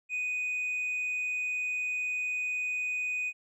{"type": "tone with tanh clipping", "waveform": "sine", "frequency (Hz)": 2489, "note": "D#7", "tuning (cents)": 0, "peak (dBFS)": -30, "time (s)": [0.09, 3.33], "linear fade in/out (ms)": 50, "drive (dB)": 1, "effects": []}